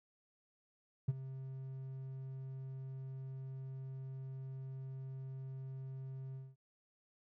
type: tone with ADSR envelope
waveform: triangle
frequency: 132.8 Hz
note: C3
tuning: 26 cents sharp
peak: -24 dBFS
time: 1.08-6.56 s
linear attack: 9 ms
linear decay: 30 ms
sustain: -17 dB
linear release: 210 ms
effects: tanh soft clip ceiling -25 dBFS